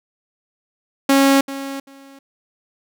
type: tone with echo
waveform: sawtooth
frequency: 273.9 Hz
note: C#4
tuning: 21 cents flat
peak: -7 dBFS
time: 1.09-1.41 s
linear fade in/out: 5 ms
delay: 390 ms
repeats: 2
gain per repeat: -15 dB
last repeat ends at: 2.19 s
effects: none